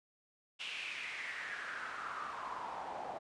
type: noise with band-pass filter sweep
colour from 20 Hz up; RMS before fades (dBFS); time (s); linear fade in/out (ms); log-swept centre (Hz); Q
pink; -43; 0.59-3.19; 20; 2900 to 710; 4.5
effects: resampled to 22050 Hz